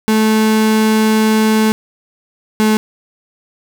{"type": "tone pair in turn", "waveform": "35% pulse", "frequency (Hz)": [217.9, 215.9], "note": ["A3", "A3"], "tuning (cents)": [-17, -33], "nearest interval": "unison", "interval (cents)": 16, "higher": "first", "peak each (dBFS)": -8, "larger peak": "neither", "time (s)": [[0.08, 1.72], [2.6, 2.77]], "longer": "first", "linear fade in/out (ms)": 0, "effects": ["8-bit"]}